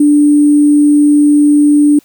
sine tone with sample-and-hold, 293.7 Hz, D4, in tune, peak -4 dBFS, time 0-1.99 s, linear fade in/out 5 ms, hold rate 8820 Hz, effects white hiss -49 dBFS RMS until 2.04 s

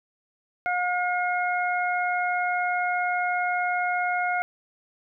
harmonic tone, 717 Hz, F5, 45 cents sharp, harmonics 1 / 2 / 3, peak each -25 / -28 / -30 dBFS, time 0.66-4.42 s, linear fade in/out 0 ms, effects none

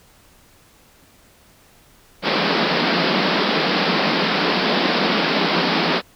pink band-pass noise, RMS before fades -19 dBFS, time 2.22-6.02 s, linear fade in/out 50 ms, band 160 to 5100 Hz, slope 96 dB/octave, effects pink hiss -52 dBFS RMS until 6.15 s

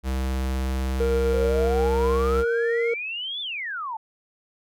square tone with pitch glide, 65.41 to 66.17 Hz, C2 to C2, 0 to +20 cents, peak -24 dBFS, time 0.03-2.45 s, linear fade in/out 50 ms, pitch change +20 cents, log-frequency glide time 1.02-2.3 s
triangle tone, 465.7 Hz, A#4, 2 cents flat, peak -19 dBFS, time 1-2.94 s, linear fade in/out 5 ms
sine exponential two-way sweep, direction up then down, 500 to 3568 to 849 Hz, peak -28 dBFS, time 1.33-3.97 s, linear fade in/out 5 ms, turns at 3.41 s
effects none

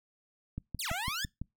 click train, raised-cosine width 5 ms, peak -24 dBFS, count 6, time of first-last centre 0.58-1.416 s, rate 5.98 Hz
15% pulse exponential two-way sweep, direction down then up, 5200 to 633 to 1799 Hz, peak -27 dBFS, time 0.79-1.25 s, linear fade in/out 5 ms, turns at 0.91 s
effects noise-tail reverb RT60 0.2 s tail -26 dB re dry

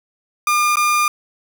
30% pulse tone with dropouts, 1206 Hz, D6, 46 cents sharp, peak -11 dBFS, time 0.47-1.08 s, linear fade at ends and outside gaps 2 ms, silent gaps 0.757-0.769 s, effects none

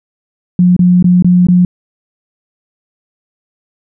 sine tone with dropouts, 179 Hz, F3, 43 cents sharp, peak -4 dBFS, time 0.59-1.65 s, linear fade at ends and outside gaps 2 ms, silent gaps 0.765-0.792 / 1.026-1.043 / 1.224-1.245 / 1.469-1.485 s, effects none

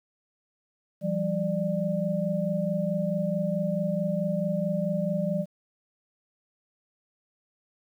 sine tone cluster, 169.6 / 194.2 / 594 Hz, E3 / G3 / D5, +50 / -16 / +20 cents, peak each -29 dBFS, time 1.01-5.46 s, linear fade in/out 50 ms, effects 10-bit

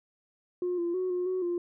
sine tone with pitch steps, 357.9 / 343.7 / 369.2 / 358.9 / 370.7 / 349.1 Hz, F4 / F4 / F#4 / F4 / F#4 / F4, +42 / -28 / -4 / +47 / +3 / -1 cents, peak -26 dBFS, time 0.62-1.58 s, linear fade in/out 2 ms, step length 160 ms, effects tanh soft clip ceiling -24 dBFS

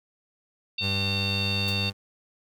harmonic tone, 908 Hz, A#5, 46 cents flat, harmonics 3 / 4 / 5, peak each -30 / -31 / -32 dBFS, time 0.78-1.9 s, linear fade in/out 5 ms
30% pulse tone with pitch glide, 98 to 98.74 Hz, G2 to G2, 0 to +13 cents, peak -25 dBFS, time 0.8-1.93 s, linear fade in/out 50 ms, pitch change +13 cents, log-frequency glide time 1.1-1.54 s
white noise with exponential decay, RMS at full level -34 dBFS, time 1.68-1.79 s, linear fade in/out 1 ms, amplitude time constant 22 ms
effects none

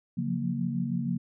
sine chord, Gb major seventh, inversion second, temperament equal with one note detuned, 138.59 / 174.61 / 180.98 / 233.1 Hz, Db3 / F3 / Gb3 / Bb3, 0 / 0 / -38 / 0 cents, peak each -33 / -34 / -33 / -31 dBFS, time 0.17-1.18 s, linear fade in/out 10 ms, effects none

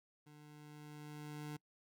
25% pulse tone with level ramp, 149.5 Hz, D3, 31 cents sharp, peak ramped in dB -54 to -39 dBFS, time 0.26-1.57 s, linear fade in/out 10 ms, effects noise-tail reverb RT60 0.1 s tail -24 dB re dry

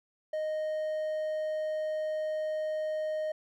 triangle tone, 620 Hz, D#5, 6 cents flat, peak -28 dBFS, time 0.33-3.32 s, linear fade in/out 5 ms, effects none

